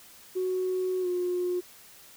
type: tone with pitch glide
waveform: sine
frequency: 370 to 358.2 Hz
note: F#4 to F4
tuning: 0 to +44 cents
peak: -25 dBFS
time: 0.35-1.61 s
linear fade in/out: 20 ms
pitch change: -56 cents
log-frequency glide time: 1.01-1.07 s
effects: tanh soft clip ceiling -21 dBFS + white hiss -52 dBFS RMS until 2.16 s